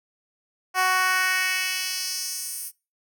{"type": "tone with high-pass filter sweep", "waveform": "10% pulse", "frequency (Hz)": 371.4, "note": "F#4", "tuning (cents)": 7, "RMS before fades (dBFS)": -25, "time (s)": [0.74, 2.72], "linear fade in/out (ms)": 50, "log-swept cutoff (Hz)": [780, 11000], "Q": 1.5, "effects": ["noise-tail reverb RT60 0.3 s tail -24 dB re dry"]}